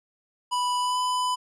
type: tone with pitch glide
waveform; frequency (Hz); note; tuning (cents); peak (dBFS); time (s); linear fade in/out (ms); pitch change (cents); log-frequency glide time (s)
square; 987.8 to 999.9; B5 to B5; 0 to +21; -24; 0.51-1.36; 20; +21; 0.78-0.98
effects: resampled to 24000 Hz